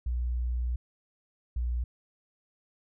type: tone pair in turn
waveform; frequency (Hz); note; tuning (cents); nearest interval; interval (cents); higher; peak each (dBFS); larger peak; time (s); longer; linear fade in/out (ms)
sine; 60.7 / 60.25; B1 / B1; -29 / -42; unison; 13; first; -27; neither; 0.06-0.76 / 1.56-1.84; first; 5
effects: none